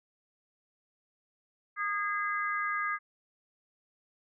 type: harmonic tone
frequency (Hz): 410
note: G#4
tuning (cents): -22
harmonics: 3 / 4 / 5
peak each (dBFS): -32 / -34 / -36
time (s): 1.76-2.99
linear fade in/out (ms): 50
effects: none